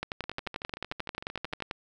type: two click trains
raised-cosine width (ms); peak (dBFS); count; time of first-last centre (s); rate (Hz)
0.3; -23 / -16; 19 / 20; 0.24-1.604 / 0.03-1.711; 13.2 / 11.3
effects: none